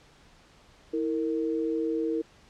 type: tone pair together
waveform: sine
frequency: 324.7 / 459.9 Hz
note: E4 / A#4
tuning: -26 / -23 cents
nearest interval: tritone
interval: 603 cents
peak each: -28 / -29 dBFS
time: 0.93-2.22 s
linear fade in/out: 10 ms
effects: pink hiss -57 dBFS RMS until 2.49 s + low-pass 6000 Hz 12 dB/octave